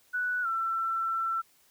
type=tone with pitch glide; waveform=sine; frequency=1480 to 1341.6 Hz; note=F#6 to E6; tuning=0 to +30 cents; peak=-27 dBFS; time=0.13-1.42 s; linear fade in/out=20 ms; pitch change=-170 cents; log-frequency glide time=0.42-0.47 s; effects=white hiss -64 dBFS RMS until 1.7 s